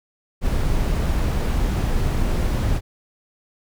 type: noise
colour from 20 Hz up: brown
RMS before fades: -20 dBFS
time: 0.41-2.81 s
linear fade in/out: 50 ms
effects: none